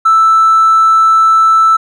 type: tone with hard clipping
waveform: sine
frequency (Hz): 1320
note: E6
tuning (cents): +2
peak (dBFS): -5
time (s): 0.05-1.77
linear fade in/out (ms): 10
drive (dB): 1
effects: none